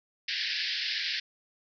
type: band-pass noise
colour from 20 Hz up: white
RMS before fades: -32 dBFS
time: 0.28-1.2 s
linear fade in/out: 5 ms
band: 1600 to 5200 Hz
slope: 96 dB/octave
effects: none